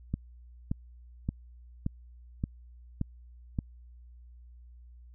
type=click train; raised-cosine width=5 ms; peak=-17 dBFS; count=7; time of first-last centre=0.14-3.588 s; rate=1.74 Hz; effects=added 60 Hz sine -49 dBFS peak until 5.14 s